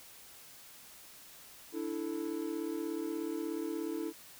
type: chord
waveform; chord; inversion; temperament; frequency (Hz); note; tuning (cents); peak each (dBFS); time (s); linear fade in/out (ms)
triangle; D suspended second; none; just; 293.7 / 330.4 / 440.5; D4 / E4 / A4; 0 / +4 / +2; -38 / -35 / -39; 1.72-4.13; 50
effects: white hiss -54 dBFS RMS until 4.39 s